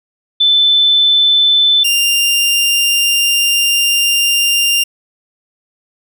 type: tone pair in turn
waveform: sine / sawtooth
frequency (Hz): 3520 / 2794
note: A7 / F7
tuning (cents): 0 / 0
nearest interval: major third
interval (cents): 400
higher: first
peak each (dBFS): -7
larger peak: neither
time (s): 0.4-1.84 / 1.84-4.84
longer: second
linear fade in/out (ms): 10
effects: none